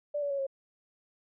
sine tone with pitch steps, 586 / 571.3 / 557 / 543 Hz, D5 / D5 / C#5 / C#5, -4 / -48 / +8 / -36 cents, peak -29 dBFS, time 0.14-0.468 s, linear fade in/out 10 ms, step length 82 ms, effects none

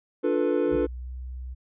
triangle chord, B half-diminished seventh, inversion first, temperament equal with one note detuned, 293.7 / 353.7 / 440 / 493.9 Hz, D4 / F4 / A4 / B4, 0 / +22 / 0 / 0 cents, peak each -25 dBFS, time 0.23-0.87 s, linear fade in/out 20 ms
sine tone with exponential growth, 152.5 Hz, D#3, 34 cents flat, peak -31 dBFS, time 0.59-0.76 s, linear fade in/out 2 ms, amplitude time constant 36 ms
sine tone with pitch glide, 61.74 to 63.11 Hz, B1 to B1, 0 to +38 cents, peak -33 dBFS, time 0.71-1.55 s, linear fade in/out 20 ms, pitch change +38 cents, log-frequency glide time 0.98-1.1 s
effects resampled to 8000 Hz

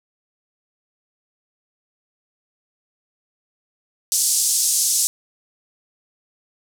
pink band-pass noise, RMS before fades -19 dBFS, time 4.12-5.07 s, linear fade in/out 0 ms, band 5700 to 11000 Hz, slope 24 dB/octave, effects none

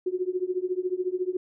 sine tone with tremolo, 366.1 Hz, F#4, 18 cents flat, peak -21 dBFS, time 0.06-1.37 s, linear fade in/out 5 ms, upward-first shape triangle, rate 14 Hz, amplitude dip 100%, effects none

